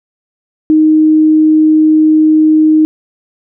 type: tone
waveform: sine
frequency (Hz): 311.1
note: D#4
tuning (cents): 0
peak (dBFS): -4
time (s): 0.7-2.85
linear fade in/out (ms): 0
effects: none